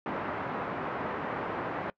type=band-pass noise; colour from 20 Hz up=white; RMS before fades=-34 dBFS; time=0.06-1.9 s; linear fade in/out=0 ms; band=120 to 1300 Hz; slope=12 dB/octave; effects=noise-tail reverb RT60 0.1 s tail -22 dB re dry + low-pass 2000 Hz 12 dB/octave